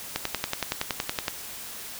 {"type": "click train", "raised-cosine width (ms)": 0.2, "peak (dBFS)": -8, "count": 13, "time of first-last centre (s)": [0.16, 1.281], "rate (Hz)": 10.7, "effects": ["white hiss -39 dBFS RMS until 1.99 s"]}